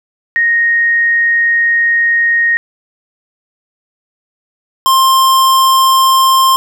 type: tone pair in turn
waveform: sine / square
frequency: 1864.7 / 1055.9 Hz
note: A#6 / C6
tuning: 0 / +15 cents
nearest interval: minor seventh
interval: 985 cents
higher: first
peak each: -8 / -7 dBFS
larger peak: second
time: 0.36-2.57 / 4.86-6.56 s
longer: first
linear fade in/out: 0 ms
effects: none